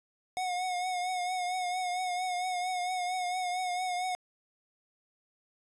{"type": "tone with vibrato", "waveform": "square", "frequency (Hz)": 728, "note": "F#5", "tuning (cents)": -28, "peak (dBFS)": -31, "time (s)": [0.37, 4.15], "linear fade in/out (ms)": 0, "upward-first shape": "triangle", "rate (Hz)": 4.4, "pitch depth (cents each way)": 48, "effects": ["resampled to 24000 Hz", "12-bit"]}